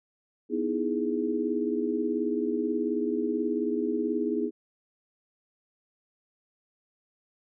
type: chord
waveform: sine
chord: E major seventh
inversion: second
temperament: equal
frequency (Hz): 246.9 / 311.1 / 329.6 / 415.3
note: B3 / D#4 / E4 / G#4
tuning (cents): 0 / 0 / 0 / 0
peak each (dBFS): -31 / -31 / -32 / -30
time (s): 0.49-4.51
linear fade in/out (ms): 50
effects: none